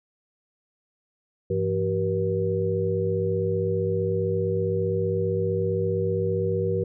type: tone cluster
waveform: sine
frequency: 100.3 / 169 / 381.7 / 477 Hz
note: G2 / E3 / G4 / A#4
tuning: +40 / +43 / -46 / +40 cents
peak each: -28 / -30 / -27 / -26 dBFS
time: 1.5-6.84 s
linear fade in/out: 5 ms
effects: none